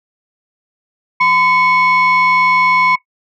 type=tone pair together; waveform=sine; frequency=1016 / 2210 Hz; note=B5 / C#7; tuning=+49 / -6 cents; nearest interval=octave + minor second; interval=1345 cents; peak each=-10 dBFS; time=1.2-2.96 s; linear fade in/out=10 ms; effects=noise-tail reverb RT60 0.1 s tail -17 dB re dry + tanh soft clip ceiling -5 dBFS